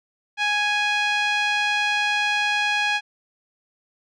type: tone with low-pass filter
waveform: 5% pulse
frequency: 830.6 Hz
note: G#5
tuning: in tune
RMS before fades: -22 dBFS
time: 0.37-3.01 s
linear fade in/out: 50 ms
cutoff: 2500 Hz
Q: 1.4
effects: none